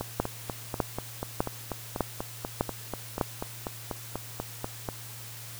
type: two click trains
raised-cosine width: 1 ms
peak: -10 / -17 dBFS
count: 6 / 21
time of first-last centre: 0.2-3.212 / 0.01-4.888 s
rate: 1.66 / 4.1 Hz
effects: added 115 Hz sine -45 dBFS peak until 5.59 s + white hiss -44 dBFS RMS until 5.59 s